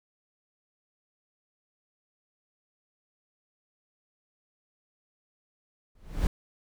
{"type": "noise with exponential growth", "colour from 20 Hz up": "brown", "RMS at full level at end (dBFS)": -21, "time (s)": [5.95, 6.27], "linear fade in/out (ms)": 2, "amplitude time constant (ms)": 69, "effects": []}